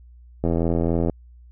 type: click train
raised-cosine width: 2 ms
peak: -9 dBFS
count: 56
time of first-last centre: 0.44-1.097 s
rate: 83.7 Hz
effects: added 60 Hz sine -44 dBFS peak until 1.51 s